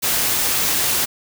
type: noise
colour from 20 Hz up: white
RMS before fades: -19 dBFS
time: 0.02-1.06 s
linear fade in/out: 20 ms
effects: none